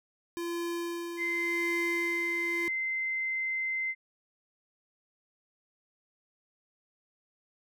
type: tone with tremolo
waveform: square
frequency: 342 Hz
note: F4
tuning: 36 cents flat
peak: -32 dBFS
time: 0.37-2.68 s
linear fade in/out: 0 ms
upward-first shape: sine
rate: 0.88 Hz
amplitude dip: 45%
type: tone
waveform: sine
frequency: 2073 Hz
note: C7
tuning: 17 cents flat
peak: -29 dBFS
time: 1.17-3.95 s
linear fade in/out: 50 ms
effects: none